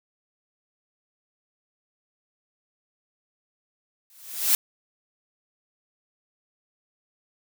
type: noise with exponential growth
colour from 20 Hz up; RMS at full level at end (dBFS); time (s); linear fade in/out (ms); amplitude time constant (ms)
blue; -17; 4.1-4.55; 1; 97
effects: none